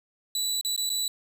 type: tone with dropouts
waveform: 25% pulse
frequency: 3951 Hz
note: B7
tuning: in tune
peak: -22 dBFS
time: 0.35-1.08 s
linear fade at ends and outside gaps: 2 ms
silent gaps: 0.612-0.648 / 0.763-0.777 / 0.893-0.9 s
effects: none

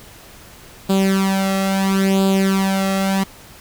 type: tone with flanger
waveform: sawtooth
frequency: 193.3 Hz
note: G3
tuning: 24 cents flat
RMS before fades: -17 dBFS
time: 0.89-3.24 s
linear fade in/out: 10 ms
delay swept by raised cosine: 0.25 to 1.55 ms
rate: 0.74 Hz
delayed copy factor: +0.75
effects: pink hiss -42 dBFS RMS until 3.6 s

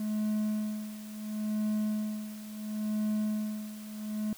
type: tone with tremolo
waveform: triangle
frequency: 213.2 Hz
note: G#3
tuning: 46 cents sharp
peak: -25 dBFS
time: 0-4.33 s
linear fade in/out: 2 ms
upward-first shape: sine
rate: 0.72 Hz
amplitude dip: 80%
effects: white hiss -52 dBFS RMS until 4.37 s

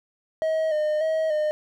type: tone with vibrato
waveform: triangle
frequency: 622.3 Hz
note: D#5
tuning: in tune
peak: -19 dBFS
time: 0.42-1.51 s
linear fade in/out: 0 ms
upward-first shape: square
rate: 1.7 Hz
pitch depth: 38 cents each way
effects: none

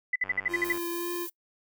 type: tone bursts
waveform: sine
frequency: 2000 Hz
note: B6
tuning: 21 cents sharp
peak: -23 dBFS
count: 8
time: 0.13-0.725 s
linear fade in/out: 5 ms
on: 28 ms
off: 53 ms
type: click train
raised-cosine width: 0.5 ms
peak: -28 dBFS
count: 52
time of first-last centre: 0.24-0.775 s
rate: 95.3 Hz
type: tone with vibrato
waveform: square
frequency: 345 Hz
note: F4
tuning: 21 cents flat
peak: -32 dBFS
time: 0.48-1.28 s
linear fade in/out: 50 ms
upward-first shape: sine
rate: 1.9 Hz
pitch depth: 14 cents each way
type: noise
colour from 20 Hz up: violet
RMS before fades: -39 dBFS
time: 0.64-1.3 s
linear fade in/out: 10 ms
effects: noise-tail reverb RT60 0.1 s tail -24 dB re dry

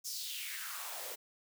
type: noise with high-pass filter sweep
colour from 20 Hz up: white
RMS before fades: -42 dBFS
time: 0.04-1.16 s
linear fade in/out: 20 ms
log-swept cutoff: 6200 to 420 Hz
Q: 3.4
effects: none

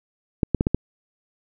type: clicks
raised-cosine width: 3 ms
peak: -5 dBFS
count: 5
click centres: 0.432 / 0.547 / 0.609 / 0.669 / 0.746 s
effects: none

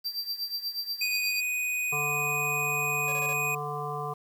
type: tone with tremolo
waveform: square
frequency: 4699 Hz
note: D8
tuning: in tune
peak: -28 dBFS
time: 0.04-1.41 s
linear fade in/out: 20 ms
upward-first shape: triangle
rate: 8.3 Hz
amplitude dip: 85%
type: tone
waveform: square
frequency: 2489 Hz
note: D#7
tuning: in tune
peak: -28 dBFS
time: 1.01-3.55 s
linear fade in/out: 5 ms
type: harmonic tone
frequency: 146.83 Hz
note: D3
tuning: in tune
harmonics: 1 / 3 / 5 / 7 / 8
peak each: -37 / -37 / -37 / -37 / -37 dBFS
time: 1.92-4.14 s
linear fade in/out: 10 ms
type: tone bursts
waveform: sawtooth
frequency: 557 Hz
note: C#5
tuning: 8 cents sharp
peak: -35 dBFS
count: 4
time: 3.08-3.33 s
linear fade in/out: 0 ms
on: 43 ms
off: 26 ms
effects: 9-bit

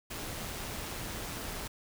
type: noise with amplitude modulation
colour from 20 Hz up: pink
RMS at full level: -38 dBFS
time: 0.1-1.68 s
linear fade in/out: 10 ms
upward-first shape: sine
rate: 171 Hz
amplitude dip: 30%
effects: none

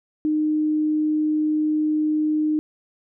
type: tone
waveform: sine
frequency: 306.4 Hz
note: D#4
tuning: 27 cents flat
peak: -18 dBFS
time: 0.25-2.59 s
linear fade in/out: 0 ms
effects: none

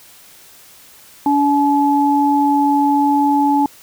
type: tone pair together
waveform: sine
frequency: 285.7 / 856 Hz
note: D4 / A5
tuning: -48 / -48 cents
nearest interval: octave + perfect fifth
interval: 1900 cents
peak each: -14 dBFS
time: 1.26-3.66 s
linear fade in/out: 2 ms
effects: white hiss -44 dBFS RMS until 3.82 s

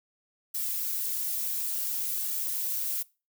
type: noise with flanger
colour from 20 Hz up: violet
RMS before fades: -31 dBFS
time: 0.54-3.03 s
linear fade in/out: 10 ms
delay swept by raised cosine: 1.9 to 6 ms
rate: 0.56 Hz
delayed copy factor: -0.65
effects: noise-tail reverb RT60 0.3 s tail -22 dB re dry

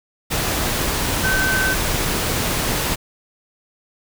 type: tone in noise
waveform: sine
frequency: 1534 Hz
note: G6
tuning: 38 cents flat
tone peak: -18 dBFS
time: 1.23-1.75 s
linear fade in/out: 20 ms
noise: pink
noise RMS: -21 dBFS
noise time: 0.3-2.96 s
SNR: 0 dB
effects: none

